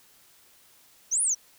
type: exponential two-way sweep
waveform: sine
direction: up then down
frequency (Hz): 5680 to 10200 to 5680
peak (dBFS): -21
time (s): 1.11-1.35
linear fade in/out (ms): 20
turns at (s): 1.22
effects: tanh soft clip ceiling -17 dBFS + white hiss -58 dBFS RMS until 1.58 s